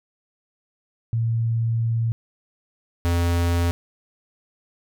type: tone pair in turn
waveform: sine / square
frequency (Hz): 114.7 / 85.93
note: A#2 / F2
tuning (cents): -28 / -28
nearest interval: perfect fourth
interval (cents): 500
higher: first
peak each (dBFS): -19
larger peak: neither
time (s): 1.13-2.12 / 3.05-3.71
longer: first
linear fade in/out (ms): 0
effects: none